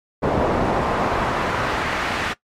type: noise with band-pass filter sweep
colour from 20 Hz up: brown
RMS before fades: -21 dBFS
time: 0.22-2.34 s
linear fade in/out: 20 ms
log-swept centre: 610 to 2100 Hz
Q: 0.94
effects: noise-tail reverb RT60 0.1 s tail -18 dB re dry + MP3 64 kbps